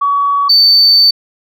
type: tone pair in turn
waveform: sine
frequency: 1131 / 4548 Hz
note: C#6 / C#8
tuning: +34 / +44 cents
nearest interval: 2 octaves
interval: 2410 cents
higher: second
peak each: -9 / -3 dBFS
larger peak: second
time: 0.01-0.49 / 0.49-1.11 s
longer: second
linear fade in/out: 10 ms
effects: tanh soft clip ceiling -1 dBFS